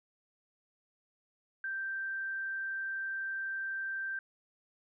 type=tone; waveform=sine; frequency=1568 Hz; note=G6; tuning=in tune; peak=-34 dBFS; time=1.64-4.19 s; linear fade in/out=2 ms; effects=none